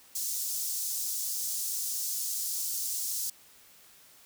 pink high-pass noise, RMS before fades -33 dBFS, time 0.15-3.3 s, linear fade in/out 5 ms, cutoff 5600 Hz, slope 24 dB/octave, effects white hiss -57 dBFS RMS until 4.25 s

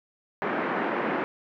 pink band-pass noise, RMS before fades -28 dBFS, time 0.42-1.24 s, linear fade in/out 0 ms, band 220 to 2000 Hz, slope 24 dB/octave, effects none

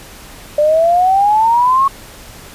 sine exponential sweep, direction up, 587.3 to 1108.7 Hz, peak -8 dBFS, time 0.58-1.88 s, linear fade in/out 5 ms, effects pink hiss -36 dBFS RMS until 2.54 s + resampled to 32000 Hz

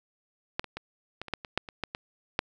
clicks, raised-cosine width 0.3 ms, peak -11 / -24 / -20 / -20 / -25 / -12 / -23 / -9 / -25 / -14 / -17 / -8 dBFS, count 12, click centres 0.595 / 0.643 / 0.77 / 1.216 / 1.283 / 1.337 / 1.448 / 1.576 / 1.688 / 1.837 / 1.949 / 2.391 s, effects none

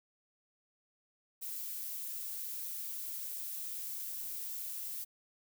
violet noise, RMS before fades -41 dBFS, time 1.41-5.05 s, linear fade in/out 20 ms, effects none

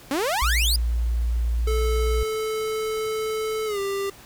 sawtooth exponential sweep, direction up, 258.7 to 5090 Hz, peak -18 dBFS, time 0.11-0.76 s, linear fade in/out 2 ms
sine tone, 58.27 Hz, A#1, in tune, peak -20 dBFS, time 0.42-2.23 s, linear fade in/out 0 ms
square tone with pitch glide, 436.2 to 395.4 Hz, A4 to G4, -15 to +15 cents, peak -25 dBFS, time 1.67-4.1 s, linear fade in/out 5 ms, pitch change -170 cents, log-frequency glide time 3.66-3.79 s
effects pink hiss -47 dBFS RMS until 4.25 s

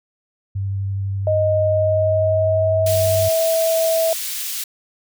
sine tone with vibrato, 98 Hz, G2, in tune, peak -20 dBFS, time 0.55-3.29 s, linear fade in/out 10 ms, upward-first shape triangle, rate 12 Hz, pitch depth 13 cents each way
sine tone with pitch glide, 622.3 to 653.2 Hz, D#5 to E5, 0 to -16 cents, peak -15 dBFS, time 1.27-4.13 s, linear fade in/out 2 ms, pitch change +84 cents, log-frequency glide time 1.68-3.47 s
white high-pass noise, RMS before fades -26 dBFS, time 2.86-4.64 s, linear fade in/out 5 ms, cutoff 2500 Hz, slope 12 dB/octave
effects none

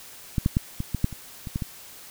clicks, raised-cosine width 5 ms, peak -10 / -8 / -8 / -15 / -13 / -8 / -24 / -21 / -14 / -16 dBFS, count 10, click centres 0.382 / 0.461 / 0.569 / 0.804 / 0.947 / 1.044 / 1.127 / 1.472 / 1.559 / 1.622 s, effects white hiss -45 dBFS RMS until 2.1 s

